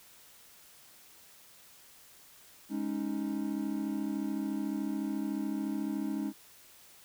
triangle chord, Ab suspended fourth, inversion none, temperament equal, 207.7 / 277.2 / 311.1 Hz, Ab3 / Db4 / Eb4, 0 / 0 / 0 cents, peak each -34 dBFS, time 2.69-6.33 s, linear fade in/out 50 ms, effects white hiss -57 dBFS RMS until 7.04 s

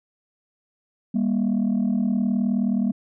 sine tone pair together, 199.91 / 239.1 Hz, G3 / A#3, +34 / +44 cents, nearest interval minor third, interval 310 cents, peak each -20 dBFS, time 1.14-2.92 s, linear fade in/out 10 ms, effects tanh soft clip ceiling -16 dBFS

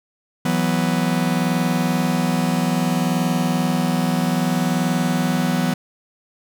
45% pulse chord, E suspended second, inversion none, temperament just, 164.81 / 185.42 / 247.2 Hz, E3 / F#3 / B3, 0 / +4 / +2 cents, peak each -22 dBFS, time 0.45-5.74 s, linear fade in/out 5 ms, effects none

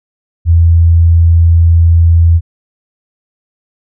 sine tone, 83.7 Hz, E2, 27 cents sharp, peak -3 dBFS, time 0.45-2.41 s, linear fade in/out 50 ms, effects none

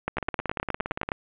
two click trains, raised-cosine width 0.5 ms, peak -11 / -14 dBFS, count 11 / 17, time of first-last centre 0.08-1.118 / 0.17-1.09 s, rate 9.63 / 17.4 Hz, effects resampled to 8000 Hz + 7-bit

